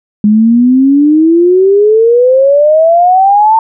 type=exponential sweep; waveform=sine; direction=up; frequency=206.2 to 905 Hz; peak=-3 dBFS; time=0.24-3.59 s; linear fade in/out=2 ms; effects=none